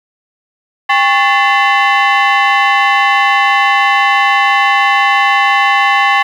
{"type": "tone with frequency modulation", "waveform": "sine", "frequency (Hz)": 150, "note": "D3", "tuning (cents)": 37, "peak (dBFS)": -6, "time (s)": [0.89, 6.23], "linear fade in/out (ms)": 10, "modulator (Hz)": 951, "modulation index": 2.4, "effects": ["tanh soft clip ceiling -4 dBFS", "7-bit"]}